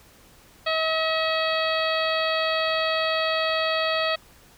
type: harmonic tone with a mistuned harmonic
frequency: 640 Hz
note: D#5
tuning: 49 cents sharp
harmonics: 1 / 2 / 3 / 4 / 5 / 6 / 7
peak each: -25 / -28 / -30 / -31 / -32 / -33 / -33 dBFS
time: 0.66-4.16 s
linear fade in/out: 10 ms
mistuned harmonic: 5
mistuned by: +39 cents
effects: pink hiss -53 dBFS RMS until 4.57 s